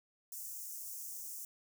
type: high-pass noise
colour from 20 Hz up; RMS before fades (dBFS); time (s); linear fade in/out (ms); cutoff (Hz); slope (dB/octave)
white; -45; 0.32-1.45; 2; 5800; 48
effects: none